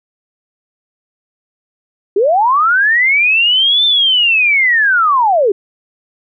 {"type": "linear two-way sweep", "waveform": "sine", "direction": "up then down", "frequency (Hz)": [370, 3585, 370], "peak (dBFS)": -8, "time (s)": [2.16, 5.52], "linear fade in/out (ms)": 5, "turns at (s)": 3.85, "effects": []}